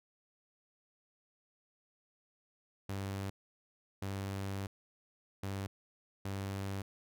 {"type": "tone bursts at uneven times", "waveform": "sawtooth", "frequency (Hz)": 97.9, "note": "G2", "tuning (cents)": -2, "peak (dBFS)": -33, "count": 4, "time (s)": [[2.89, 3.3], [4.02, 4.67], [5.43, 5.67], [6.25, 6.82]], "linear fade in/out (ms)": 5, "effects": []}